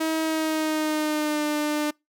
sawtooth tone with pitch glide, 319 to 299.4 Hz, D#4 to D4, +43 to +33 cents, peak -19 dBFS, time 0-1.91 s, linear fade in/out 10 ms, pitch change -110 cents, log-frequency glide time 0.23-1.44 s, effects noise-tail reverb RT60 0.2 s tail -25 dB re dry

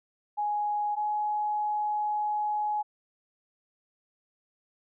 sine tone pair in turn, 833 / 841.2 Hz, G#5 / G#5, +5 / +22 cents, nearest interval unison, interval 17 cents, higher second, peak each -26 dBFS, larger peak neither, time 0.37-0.96 / 0.96-2.83 s, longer second, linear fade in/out 20 ms, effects none

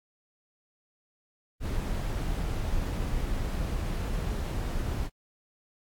brown noise, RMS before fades -30 dBFS, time 1.6-5.1 s, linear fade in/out 50 ms, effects AAC 64 kbps

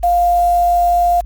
sine tone with quantisation, 701 Hz, F5, 6 cents sharp, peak -10 dBFS, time 0.03-1.21 s, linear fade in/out 10 ms, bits 5, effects added 50 Hz sine -25 dBFS peak until 1.25 s + Opus 24 kbps

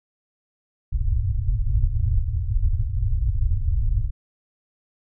pink low-pass noise, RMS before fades -21 dBFS, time 0.92-4.11 s, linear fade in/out 10 ms, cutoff 120 Hz, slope 96 dB/octave, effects none

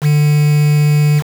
triangle tone with quantisation, 148.7 Hz, D3, 22 cents sharp, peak -6 dBFS, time 0.01-1.23 s, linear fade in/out 50 ms, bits 4, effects none

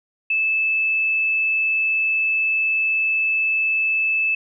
sine tone, 2621 Hz, E7, 11 cents flat, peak -17 dBFS, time 0.3-4.35 s, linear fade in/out 5 ms, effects none

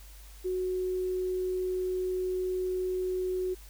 sine tone, 368.7 Hz, F#4, 6 cents flat, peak -28 dBFS, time 0.44-3.55 s, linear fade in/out 20 ms, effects added 50 Hz sine -47 dBFS peak until 3.69 s + white hiss -55 dBFS RMS until 3.69 s

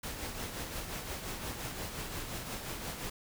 pink noise with tremolo, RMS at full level -38 dBFS, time 0.03-3.1 s, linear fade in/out 5 ms, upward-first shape triangle, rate 5.7 Hz, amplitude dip 50%, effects none

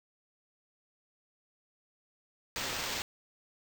white noise with sample-and-hold, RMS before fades -36 dBFS, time 2.56-3.02 s, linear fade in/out 0 ms, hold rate 11025 Hz, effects none

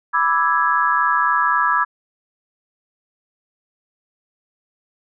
sine chord, E dominant seventh, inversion second, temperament equal, 987.8 / 1174.7 / 1318.5 / 1661.2 Hz, B5 / D6 / E6 / G#6, 0 / 0 / 0 / 0 cents, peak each -20 dBFS, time 0.13-1.85 s, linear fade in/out 20 ms, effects none

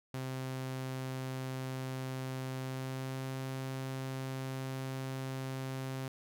sawtooth tone with pitch glide, 130.81 to 132.33 Hz, C3 to C3, 0 to +20 cents, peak -33 dBFS, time 0.14-6.08 s, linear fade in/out 2 ms, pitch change +20 cents, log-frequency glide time 2.61-3.26 s, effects none

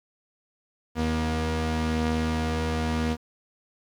sawtooth tone pair together, 79.17 / 238.4 Hz, D#2 / A#3, +31 / +39 cents, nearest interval octave + perfect fifth, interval 1908 cents, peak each -23 dBFS, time 0.95-3.17 s, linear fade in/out 50 ms, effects low-pass 6000 Hz 12 dB/octave + 9-bit

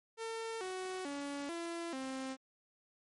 sawtooth tone with pitch steps, 451.9 / 372.3 / 283.7 / 338 / 264.1 Hz, A4 / F#4 / C#4 / E4 / C4, +46 / +11 / +40 / +43 / +16 cents, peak -35 dBFS, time 0.17-2.37 s, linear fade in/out 50 ms, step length 440 ms, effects MP3 48 kbps

